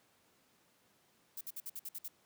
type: noise bursts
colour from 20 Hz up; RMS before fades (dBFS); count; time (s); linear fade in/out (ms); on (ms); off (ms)
violet; -43; 8; 1.37-2.082; 5; 40; 56
effects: pink hiss -70 dBFS RMS until 2.25 s + high-pass 150 Hz 12 dB/octave